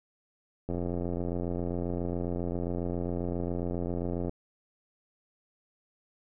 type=click train; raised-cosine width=2 ms; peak=-20 dBFS; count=316; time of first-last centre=0.69-4.294 s; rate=87.4 Hz; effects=none